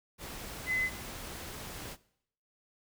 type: tone in noise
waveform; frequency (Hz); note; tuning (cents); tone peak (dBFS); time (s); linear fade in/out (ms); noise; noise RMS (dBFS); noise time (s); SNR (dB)
sine; 2030; B6; +47; -28; 0.66-0.9; 50; pink; -43; 0.18-1.97; +12
effects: noise-tail reverb RT60 0.7 s tail -20 dB re dry